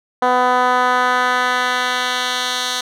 10% pulse tone with band-pass filter sweep, 250 Hz, B3, 21 cents sharp, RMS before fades -17 dBFS, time 0.22-2.81 s, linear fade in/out 5 ms, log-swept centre 790 to 4400 Hz, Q 1.1, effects none

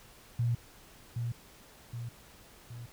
sine tone with echo, 118.6 Hz, A#2, 30 cents sharp, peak -26 dBFS, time 0.39-0.55 s, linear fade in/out 5 ms, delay 770 ms, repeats 3, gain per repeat -5 dB, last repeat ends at 2.86 s, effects pink hiss -56 dBFS RMS until 2.92 s

